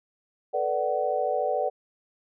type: chord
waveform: sine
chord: B minor seventh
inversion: third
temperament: equal with one note detuned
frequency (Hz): 440 / 493.9 / 587.3 / 750.3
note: A4 / B4 / D5 / F#5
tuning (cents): 0 / 0 / 0 / +24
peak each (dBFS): -32 / -29 / -28 / -28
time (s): 0.53-1.7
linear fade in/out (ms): 20
effects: none